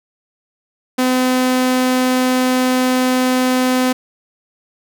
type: tone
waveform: sawtooth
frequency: 254.8 Hz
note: C4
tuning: 46 cents flat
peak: -9 dBFS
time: 0.98-3.93 s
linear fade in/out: 10 ms
effects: none